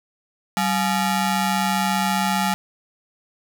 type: ring-modulated tone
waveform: sawtooth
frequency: 519 Hz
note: C5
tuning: 14 cents flat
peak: -12 dBFS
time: 0.57-2.54 s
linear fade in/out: 0 ms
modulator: 327 Hz
effects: none